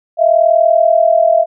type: tone pair together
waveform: sine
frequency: 641 / 681.5 Hz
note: E5 / F5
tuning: -49 / -43 cents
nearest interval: minor second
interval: 106 cents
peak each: -10 dBFS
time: 0.17-1.46 s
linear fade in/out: 50 ms
effects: none